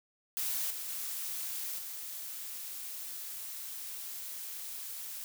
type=noise with level steps; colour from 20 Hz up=blue; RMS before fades=-34 / -40 / -38 / -42 dBFS; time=0.37-5.24 s; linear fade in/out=0 ms; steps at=0.7 / 0.88 / 1.78 s; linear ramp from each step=10 ms; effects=none